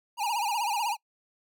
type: tone with vibrato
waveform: square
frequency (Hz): 880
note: A5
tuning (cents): 0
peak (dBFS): -27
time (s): 0.17-0.97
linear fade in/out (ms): 50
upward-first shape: sine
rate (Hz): 16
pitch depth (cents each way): 160
effects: noise-tail reverb RT60 0.1 s tail -25 dB re dry

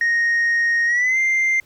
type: tone with pitch glide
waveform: sine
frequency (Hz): 1864.7 to 2093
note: A#6 to C7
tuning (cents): 0 to 0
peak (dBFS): -13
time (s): 0.01-1.6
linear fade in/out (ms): 2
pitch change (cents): +200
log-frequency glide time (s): 0.86-1.18
effects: tanh soft clip ceiling -14 dBFS + pink hiss -55 dBFS RMS until 1.65 s

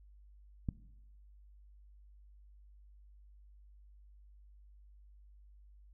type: click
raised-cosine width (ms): 5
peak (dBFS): -22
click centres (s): 0.688
effects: noise-tail reverb RT60 0.9 s tail -18 dB re dry + added 50 Hz sine -56 dBFS peak until 5.93 s

